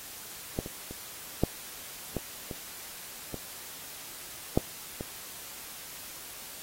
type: clicks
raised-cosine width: 2 ms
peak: -15 / -25 / -29 / -9 / -17 / -24 / -22 / -8 / -22 dBFS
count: 9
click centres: 0.589 / 0.661 / 0.91 / 1.436 / 2.167 / 2.512 / 3.343 / 4.575 / 5.009 s
effects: white hiss -44 dBFS RMS until 6.62 s + AAC 48 kbps